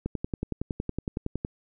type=click train; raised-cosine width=3 ms; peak=-16 dBFS; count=16; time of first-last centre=0.06-1.449 s; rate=10.8 Hz; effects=none